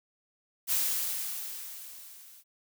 blue noise with level ramp, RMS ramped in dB -26 to -54 dBFS, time 0.67-2.44 s, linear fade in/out 50 ms, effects none

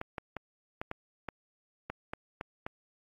clicks, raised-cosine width 0.5 ms, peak -21 dBFS, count 10, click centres 0.014 / 0.182 / 0.367 / 0.815 / 0.914 / 1.287 / 1.9 / 2.135 / 2.411 / 2.665 s, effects AAC 64 kbps

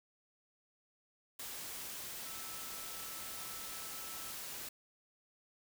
sine tone in noise, 1315 Hz, E6, 5 cents flat, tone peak -55 dBFS, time 2.25-4.33 s, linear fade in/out 5 ms, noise white, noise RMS -45 dBFS, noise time 1.39-4.69 s, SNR -13 dB, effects none

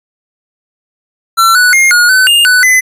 square tone with pitch steps, 1350 / 1479 / 2130 / 1440 / 1516 / 2823 / 1493 / 2024 Hz, E6 / F#6 / C7 / F#6 / F#6 / F7 / F#6 / B6, +41 / -1 / +30 / -47 / +42 / +18 / +15 / +42 cents, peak -5 dBFS, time 1.37-2.81 s, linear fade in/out 20 ms, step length 180 ms, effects resampled to 32000 Hz

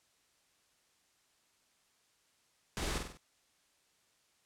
pink noise with echo, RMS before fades -37 dBFS, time 2.77-2.98 s, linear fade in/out 0 ms, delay 48 ms, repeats 4, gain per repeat -5 dB, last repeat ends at 3.172 s, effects white hiss -72 dBFS RMS until 4.45 s + low-pass 9000 Hz 12 dB/octave

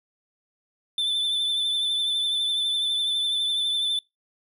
triangle tone with vibrato, 3526 Hz, A7, 3 cents sharp, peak -21 dBFS, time 0.98-3.99 s, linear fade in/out 2 ms, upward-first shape triangle, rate 12 Hz, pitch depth 34 cents each way, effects noise-tail reverb RT60 0.2 s tail -25 dB re dry

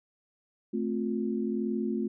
sine chord, F major, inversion first, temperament equal with one note detuned, 220 / 261.6 / 355.1 Hz, A3 / C4 / F4, 0 / 0 / +29 cents, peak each -30 / -34 / -33 dBFS, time 0.73-2.08 s, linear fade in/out 10 ms, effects none

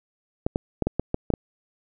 clicks, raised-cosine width 2 ms, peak -9 dBFS, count 8, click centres 0.465 / 0.559 / 0.823 / 0.87 / 0.996 / 1.144 / 1.303 / 1.338 s, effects none

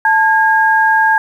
sine tone pair together, 880 / 1629.9 Hz, A5 / G#6, 0 / -33 cents, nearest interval major seventh, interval 1067 cents, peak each -11 dBFS, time 0.05-1.18 s, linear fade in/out 2 ms, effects 7-bit

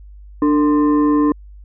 sine tone with frequency modulation, 295.6 Hz, D4, 11 cents sharp, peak -11 dBFS, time 0.42-1.32 s, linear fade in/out 2 ms, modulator 747 Hz, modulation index 0.58, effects added 50 Hz sine -36 dBFS peak until 1.64 s

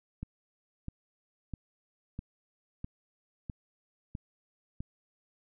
click train, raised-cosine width 5 ms, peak -25 dBFS, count 8, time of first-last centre 0.23-4.805 s, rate 1.53 Hz, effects none

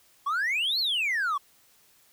triangle exponential two-way sweep, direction up then down, 1085 to 4459 to 1085 Hz, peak -22 dBFS, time 0.26-1.38 s, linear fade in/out 10 ms, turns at 0.79 s, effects tanh soft clip ceiling -19 dBFS + white hiss -61 dBFS RMS until 2.12 s

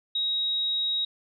sine tone, 3800 Hz, A#7, 33 cents sharp, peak -24 dBFS, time 0.15-1.05 s, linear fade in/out 5 ms, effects none

